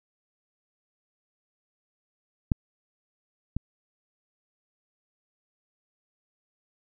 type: clicks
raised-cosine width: 5 ms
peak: -9 / -16 dBFS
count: 2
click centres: 2.518 / 3.566 s
effects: none